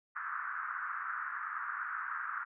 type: band-pass noise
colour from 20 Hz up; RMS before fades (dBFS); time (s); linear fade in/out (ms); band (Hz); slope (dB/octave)
pink; -39; 0.15-2.45; 20; 1200 to 1600; 48
effects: none